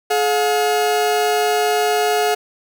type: tone pair together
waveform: 40% pulse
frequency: 425.1 / 714.9 Hz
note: G#4 / F5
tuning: +40 / +40 cents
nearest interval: major sixth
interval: 900 cents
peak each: -17 dBFS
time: 0.1-2.35 s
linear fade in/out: 10 ms
effects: none